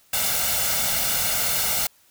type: noise with comb filter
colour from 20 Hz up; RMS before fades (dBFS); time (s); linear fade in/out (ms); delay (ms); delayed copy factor
white; -23; 0.13-1.87; 5; 1.4; +0.65
effects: white hiss -58 dBFS RMS until 2.1 s